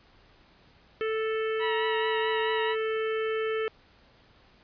harmonic tone, 440 Hz, A4, in tune, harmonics 1 / 3 / 4 / 5 / 6 / 7, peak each -27 / -37 / -39 / -41 / -43 / -44 dBFS, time 1.01-3.68 s, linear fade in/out 0 ms
20% pulse tone with vibrato, 959 Hz, A#5, 49 cents sharp, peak -24 dBFS, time 1.59-2.76 s, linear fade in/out 50 ms, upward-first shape triangle, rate 4.6 Hz, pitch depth 32 cents each way
effects pink hiss -59 dBFS RMS until 4.63 s + resampled to 11025 Hz

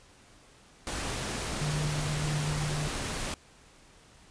pink noise, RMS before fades -34 dBFS, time 0.87-3.34 s, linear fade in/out 0 ms
sine tone with tremolo, 149.5 Hz, D3, 31 cents sharp, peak -28 dBFS, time 1.61-2.88 s, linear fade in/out 5 ms, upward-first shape triangle, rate 1.6 Hz, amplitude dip 30%
effects pink hiss -57 dBFS RMS until 4.3 s + resampled to 22050 Hz

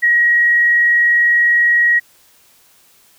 sine tone with vibrato, 1900 Hz, A#6, 33 cents sharp, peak -9 dBFS, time 0.02-2 s, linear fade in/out 20 ms, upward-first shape sine, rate 20 Hz, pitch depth 12 cents each way, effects white hiss -51 dBFS RMS until 3.18 s

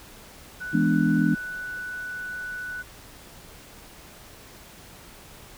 sine tone, 1484 Hz, F#6, 5 cents sharp, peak -31 dBFS, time 0.6-2.83 s, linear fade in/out 20 ms
sine chord, E dominant seventh, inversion none, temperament equal, 164.81 / 207.7 / 246.9 / 293.7 Hz, E3 / G#3 / B3 / D4, 0 / 0 / 0 / 0 cents, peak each -24 dBFS, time 0.73-1.35 s, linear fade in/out 10 ms
effects pink hiss -47 dBFS RMS until 5.57 s

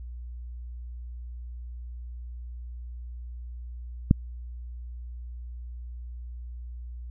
click, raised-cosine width 5 ms, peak -4 dBFS, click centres 4.111 s, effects added 60 Hz sine -36 dBFS peak until 7.1 s

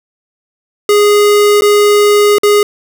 square tone with dropouts, 413.5 Hz, G#4, 8 cents flat, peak -6 dBFS, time 0.89-2.63 s, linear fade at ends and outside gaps 2 ms, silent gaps 1.61-1.62 / 2.384-2.433 s, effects none

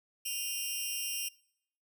10% pulse tone with amplitude modulation, 2794 Hz, F7, in tune, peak -21 dBFS, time 0.25-1.29 s, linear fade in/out 10 ms, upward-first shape sine, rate 291 Hz, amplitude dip 90%, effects noise-tail reverb RT60 0.7 s tail -23 dB re dry

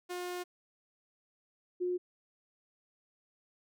sawtooth / sine tone pair in turn, 357.5 / 359.3 Hz, F4 / F4, +41 / +49 cents, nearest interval unison, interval 8 cents, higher second, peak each -33 / -30 dBFS, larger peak second, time 0.09-0.44 / 1.8-1.98 s, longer first, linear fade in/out 20 ms, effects none

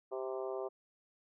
harmonic tone with a mistuned harmonic, 130.81 Hz, C3, in tune, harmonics 3 / 4 / 5 / 6 / 7 / 8 / 9, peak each -39 / -43 / -43 / -50 / -52 / -51 / -53 dBFS, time 0.11-0.69 s, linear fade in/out 20 ms, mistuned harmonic 8, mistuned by -17 cents, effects none

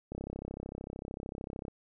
click train, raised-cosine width 2 ms, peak -26 dBFS, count 53, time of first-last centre 0.12-1.682 s, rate 33.3 Hz, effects none

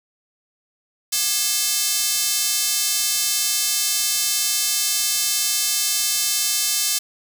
square tone with high-pass filter, 239 Hz, A#3, 43 cents sharp, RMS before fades -21 dBFS, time 1.12-6.99 s, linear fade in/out 10 ms, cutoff 5500 Hz, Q 0.92, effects none

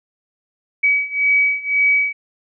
sine beating tone pair, 2273 / 2274.9 Hz, C#7 / C#7, +43 / +44 cents, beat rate 1.9 Hz, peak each -18 / -16 dBFS, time 0.83-2.13 s, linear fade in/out 10 ms, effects none

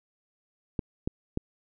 clicks, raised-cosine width 3 ms, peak -15 dBFS, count 3, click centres 0.792 / 1.075 / 1.374 s, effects none

